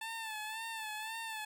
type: tone with vibrato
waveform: 15% pulse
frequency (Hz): 881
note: A5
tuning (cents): +2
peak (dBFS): -33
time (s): 0.01-1.45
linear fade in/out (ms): 5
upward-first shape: sine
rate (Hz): 1.9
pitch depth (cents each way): 57
effects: none